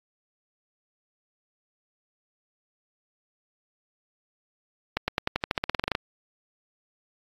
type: accelerating click train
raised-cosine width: 0.3 ms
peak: -8 dBFS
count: 16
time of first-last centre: 4.97-5.951 s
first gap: 110 ms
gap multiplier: 0.92
effects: AAC 32 kbps